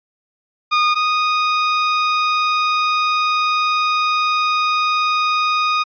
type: tone pair in turn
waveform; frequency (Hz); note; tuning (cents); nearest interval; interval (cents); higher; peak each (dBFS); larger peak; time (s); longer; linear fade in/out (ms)
sawtooth; 1226 / 1240.2; D#6 / D#6; -26 / -6; unison; 20; second; -9 / -11; first; 0.71-0.95 / 0.95-5.84; second; 20
effects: resampled to 11025 Hz